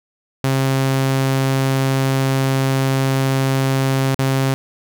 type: tone with dropouts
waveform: sawtooth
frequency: 134.1 Hz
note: C3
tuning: 43 cents sharp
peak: -11 dBFS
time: 0.44-4.54 s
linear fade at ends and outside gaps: 0 ms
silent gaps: 4.146-4.19 s
effects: none